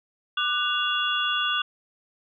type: tone cluster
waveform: sine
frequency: 1191 / 1485 / 2798 / 3392 Hz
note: D6 / F#6 / F7 / G#7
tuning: +24 / +6 / +3 / +36 cents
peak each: -28 dBFS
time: 0.37-1.62 s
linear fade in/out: 5 ms
effects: none